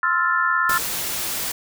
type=chord; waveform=sine; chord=F major seventh; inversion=second; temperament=equal; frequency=1046.5 / 1318.5 / 1396.9 / 1760 Hz; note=C6 / E6 / F6 / A6; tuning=0 / 0 / 0 / 0 cents; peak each=-24 / -23 / -21 / -23 dBFS; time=0.03-0.78 s; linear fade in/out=2 ms
type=noise; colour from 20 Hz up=white; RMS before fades=-26 dBFS; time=0.69-1.52 s; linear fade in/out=5 ms
type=clicks; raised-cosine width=1 ms; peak=-19 dBFS; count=2; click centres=0.696 / 0.713 s
effects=none